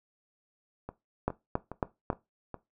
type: two click trains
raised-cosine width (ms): 1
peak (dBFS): -24 / -13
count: 5 / 4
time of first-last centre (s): 0.89-2.543 / 1.28-2.102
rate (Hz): 2.42 / 3.65
effects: noise-tail reverb RT60 0.2 s tail -17 dB re dry